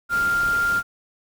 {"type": "tone in noise", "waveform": "sine", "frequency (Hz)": 1396.9, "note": "F6", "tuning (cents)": 0, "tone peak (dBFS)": -18, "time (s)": [0.09, 0.83], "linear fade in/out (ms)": 50, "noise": "pink", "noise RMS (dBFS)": -34, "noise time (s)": [0.09, 0.83], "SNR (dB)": 13, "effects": []}